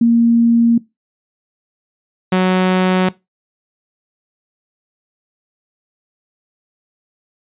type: tone pair in turn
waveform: sine / sawtooth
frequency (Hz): 233.1 / 185.01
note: A#3 / F#3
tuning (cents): 0 / 0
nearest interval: major third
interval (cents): 400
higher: first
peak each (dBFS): -8 / -7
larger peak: second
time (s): 0.01-0.78 / 2.32-3.09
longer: neither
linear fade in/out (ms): 5
effects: noise-tail reverb RT60 0.2 s tail -20 dB re dry + resampled to 8000 Hz